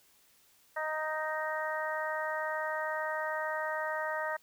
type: harmonic tone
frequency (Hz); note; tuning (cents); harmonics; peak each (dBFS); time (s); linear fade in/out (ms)
311.1; D#4; 0; 2 / 3 / 4 / 5 / 6; -36 / -38 / -40 / -40 / -38; 0.76-4.37; 10
effects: white hiss -65 dBFS RMS until 4.42 s